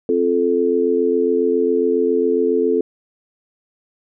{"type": "chord", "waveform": "sine", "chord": "F major", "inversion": "second", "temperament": "just", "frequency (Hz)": [261.9, 349.2, 436.5], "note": ["C4", "F4", "A4"], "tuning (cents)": [2, 0, -14], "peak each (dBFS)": [-21, -20, -16], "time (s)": [0.09, 2.81], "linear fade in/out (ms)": 2, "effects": []}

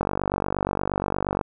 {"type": "click train", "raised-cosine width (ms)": 1, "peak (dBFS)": -9, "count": 69, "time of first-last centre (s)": [0.01, 1.412], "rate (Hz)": 48.5, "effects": []}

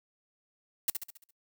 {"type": "noise with echo", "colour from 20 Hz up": "blue", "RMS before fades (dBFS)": -27, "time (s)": [0.88, 0.9], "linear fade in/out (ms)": 2, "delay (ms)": 68, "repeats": 6, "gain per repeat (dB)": -6, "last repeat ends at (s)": 1.308, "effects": ["noise-tail reverb RT60 0.1 s tail -25 dB re dry"]}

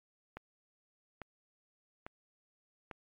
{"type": "click train", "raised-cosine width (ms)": 0.5, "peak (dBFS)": -28, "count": 4, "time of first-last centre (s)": [0.37, 2.912], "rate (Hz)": 1.18, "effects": ["MP3 64 kbps"]}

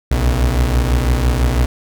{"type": "beating tone pair", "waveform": "35% pulse", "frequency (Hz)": [60.7, 66.7], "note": ["B1", "C2"], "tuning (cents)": [-29, 34], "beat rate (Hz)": 6, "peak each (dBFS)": [-12, -17], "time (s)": [0.11, 1.66], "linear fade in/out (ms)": 5, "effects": []}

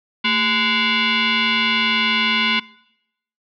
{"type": "tone with frequency modulation", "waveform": "sine", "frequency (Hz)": 398.9, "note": "G4", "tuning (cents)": 30, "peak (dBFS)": -15, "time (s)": [0.24, 2.6], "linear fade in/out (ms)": 10, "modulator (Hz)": 624, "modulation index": 5.3, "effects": ["noise-tail reverb RT60 0.8 s tail -22 dB re dry"]}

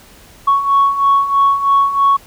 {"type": "beating tone pair", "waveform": "sine", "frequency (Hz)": [1108.7, 1111.8], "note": ["C#6", "C#6"], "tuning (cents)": [0, 5], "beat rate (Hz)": 3.1, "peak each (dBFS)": [-15, -10], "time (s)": [0.47, 2.17], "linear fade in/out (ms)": 10, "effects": ["tanh soft clip ceiling -4 dBFS", "pink hiss -43 dBFS RMS until 2.26 s"]}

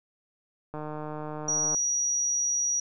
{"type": "click train", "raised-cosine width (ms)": 1, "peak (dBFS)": -23, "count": 154, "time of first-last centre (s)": [0.74, 1.747], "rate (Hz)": 152}
{"type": "tone", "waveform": "sine", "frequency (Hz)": 5780, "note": "F#8", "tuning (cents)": -41, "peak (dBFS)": -24, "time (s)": [1.48, 2.8], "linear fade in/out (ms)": 5}
{"effects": []}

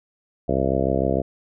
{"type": "harmonic tone", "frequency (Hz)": 66.6, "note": "C2", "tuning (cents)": 31, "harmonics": [1, 2, 3, 4, 5, 6, 7, 8, 9, 10], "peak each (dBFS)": [-28, -28, -28, -28, -28, -28, -28, -28, -28, -28], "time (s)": [0.48, 1.22], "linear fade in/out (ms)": 10, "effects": []}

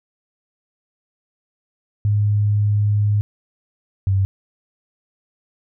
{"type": "tone pair in turn", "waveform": "sine", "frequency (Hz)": [103.83, 96.84], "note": ["G#2", "G2"], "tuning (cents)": [0, -21], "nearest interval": "minor second", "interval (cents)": 121, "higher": "first", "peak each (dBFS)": -14, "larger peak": "neither", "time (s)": [[2.05, 3.21], [4.07, 4.25]], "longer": "first", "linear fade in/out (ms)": 0, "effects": []}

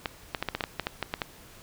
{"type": "clicks", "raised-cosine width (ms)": 0.3, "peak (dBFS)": -12, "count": 12, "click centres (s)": [0.058, 0.348, 0.426, 0.487, 0.55, 0.608, 0.639, 0.797, 0.869, 1.027, 1.139, 1.218], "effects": ["pink hiss -51 dBFS RMS until 1.62 s"]}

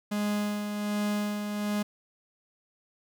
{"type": "tone with tremolo", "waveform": "45% pulse", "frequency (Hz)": 207.7, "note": "G#3", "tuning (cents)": 0, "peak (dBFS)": -26, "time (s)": [0.11, 1.83], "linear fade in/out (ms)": 10, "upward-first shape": "sine", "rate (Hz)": 1.3, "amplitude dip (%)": 45, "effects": []}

